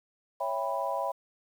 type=chord; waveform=sine; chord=C# half-diminished seventh; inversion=none; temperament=equal with one note detuned; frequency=554.4 / 659.3 / 795.4 / 987.8 Hz; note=C#5 / E5 / G5 / B5; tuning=0 / 0 / +25 / 0 cents; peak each=-34 / -34 / -35 / -33 dBFS; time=0.4-1.12 s; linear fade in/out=10 ms; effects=9-bit